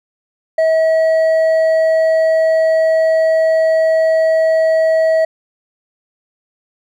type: tone with hard clipping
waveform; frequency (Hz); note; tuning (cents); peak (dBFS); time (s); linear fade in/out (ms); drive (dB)
sine; 643; E5; -43; -11; 0.58-5.25; 5; 4
effects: none